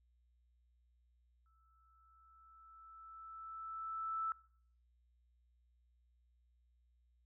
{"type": "tone with exponential growth", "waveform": "sine", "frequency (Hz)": 1318.5, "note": "E6", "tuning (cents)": 0, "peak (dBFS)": -35, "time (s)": [1.46, 4.32], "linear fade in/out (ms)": 1, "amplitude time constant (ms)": 620, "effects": ["noise-tail reverb RT60 0.6 s tail -23 dB re dry", "added 60 Hz sine -70 dBFS peak until 7.25 s"]}